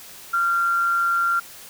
sine tone with amplitude modulation, 1381 Hz, F6, 20 cents flat, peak -16 dBFS, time 0.33-1.4 s, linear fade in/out 10 ms, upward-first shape sine, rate 171 Hz, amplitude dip 35%, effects white hiss -42 dBFS RMS until 1.69 s

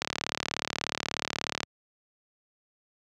click train, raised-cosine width 0.2 ms, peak -10 dBFS, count 60, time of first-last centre 0.02-1.632 s, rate 36.6 Hz, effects high-pass 100 Hz 12 dB/octave

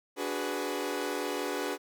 sawtooth chord, G# half-diminished seventh, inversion second, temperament equal with one note detuned, 290.5 / 370 / 415.3 / 493.9 Hz, D4 / F#4 / G#4 / B4, -19 / 0 / 0 / 0 cents, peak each -33 dBFS, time 0.16-1.78 s, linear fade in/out 50 ms, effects none

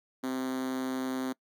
5% pulse tone with high-pass filter, 130.2 Hz, C3, 8 cents flat, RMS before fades -33 dBFS, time 0.23-1.33 s, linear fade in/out 10 ms, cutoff 270 Hz, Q 6.8, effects noise-tail reverb RT60 0.1 s tail -23 dB re dry

